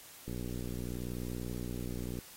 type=click train; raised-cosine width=3 ms; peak=-27 dBFS; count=117; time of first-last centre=0.28-2.188 s; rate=60.8 Hz; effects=white hiss -53 dBFS RMS until 2.36 s + AAC 48 kbps